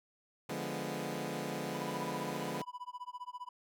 15% pulse chord, D diminished seventh, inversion none, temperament equal, 146.83 / 174.61 / 207.7 / 246.9 Hz, D3 / F3 / Ab3 / Cb4, 0 / 0 / 0 / 0 cents, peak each -36 dBFS, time 0.49-2.62 s, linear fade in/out 5 ms
triangle tone with tremolo, 989 Hz, B5, 2 cents sharp, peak -37 dBFS, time 1.74-3.49 s, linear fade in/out 5 ms, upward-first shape sine, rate 15 Hz, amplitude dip 100%
effects none

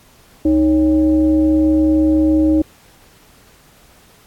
sine tone with frequency modulation, 311.1 Hz, D#4, in tune, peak -10 dBFS, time 0.45-2.62 s, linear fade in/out 5 ms, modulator 244 Hz, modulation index 0.52, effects pink hiss -49 dBFS RMS until 4.26 s + AAC 64 kbps

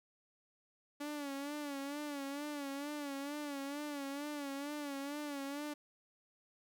sawtooth tone with vibrato, 286 Hz, D4, 46 cents flat, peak -36 dBFS, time 1-5.74 s, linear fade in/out 10 ms, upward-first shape sine, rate 2.2 Hz, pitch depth 71 cents each way, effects none

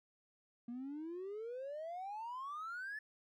triangle exponential sweep, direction up, 233.1 to 1763 Hz, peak -39 dBFS, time 0.68-2.99 s, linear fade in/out 5 ms, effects tanh soft clip ceiling -38 dBFS

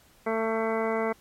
harmonic tone, 223.3 Hz, A3, 26 cents sharp, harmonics 1 / 2 / 3 / 4 / 5 / 6 / 7 / 9 / 10, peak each -32 / -28 / -31 / -35 / -36 / -38 / -41 / -37 / -44 dBFS, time 0.26-1.13 s, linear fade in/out 10 ms, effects pink hiss -59 dBFS RMS until 1.2 s + MP3 64 kbps

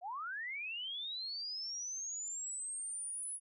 sine linear sweep, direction up, 667 to 10370 Hz, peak -39 dBFS, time 0.01-3.4 s, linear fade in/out 50 ms, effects none

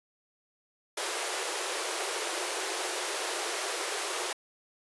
pink high-pass noise, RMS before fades -33 dBFS, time 0.97-4.33 s, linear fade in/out 5 ms, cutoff 340 Hz, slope 96 dB/octave, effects resampled to 24000 Hz

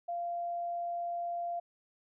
sine tone, 692 Hz, F5, 16 cents flat, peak -33 dBFS, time 0.08-1.6 s, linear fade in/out 10 ms, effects none

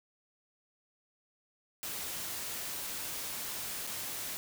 white noise with dropouts, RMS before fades -39 dBFS, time 1.83-4.37 s, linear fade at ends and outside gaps 0 ms, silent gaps 3.867-3.873 s, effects none

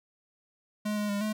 square tone with pitch steps, 210.4 / 208.4 / 202.7 / 214.2 Hz, G#3 / G#3 / G#3 / A3, +23 / +6 / -42 / -46 cents, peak -29 dBFS, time 0.85-1.33 s, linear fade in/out 10 ms, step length 120 ms, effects none

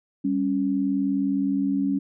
sine tone pair together, 197.59 / 277.2 Hz, G3 / C#4, +14 / 0 cents, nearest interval tritone, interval 586 cents, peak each -26 / -22 dBFS, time 0.24-1.99 s, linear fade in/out 10 ms, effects none

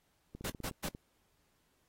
clicks, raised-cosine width 3 ms, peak -32 dBFS, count 12, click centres 0.35 / 0.41 / 0.443 / 0.496 / 0.548 / 0.603 / 0.645 / 0.678 / 0.712 / 0.854 / 0.885 / 0.949 s
pink noise bursts, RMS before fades -39 dBFS, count 3, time 0.44-0.889 s, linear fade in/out 10 ms, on 63 ms, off 130 ms
effects pink hiss -75 dBFS RMS until 1.88 s + AAC 48 kbps

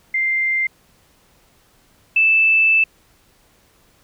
sine tone pair in turn, 2093 / 2637 Hz, C7 / E7, 0 / 0 cents, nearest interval major third, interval 400 cents, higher second, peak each -16 / -11 dBFS, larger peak second, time 0.14-0.67 / 2.16-2.84 s, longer second, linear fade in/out 5 ms, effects pink hiss -56 dBFS RMS until 4.03 s

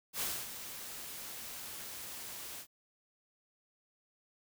white noise with ADSR envelope, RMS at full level -35 dBFS, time 0.13-2.67 s, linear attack 73 ms, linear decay 260 ms, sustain -10 dB, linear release 82 ms, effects none

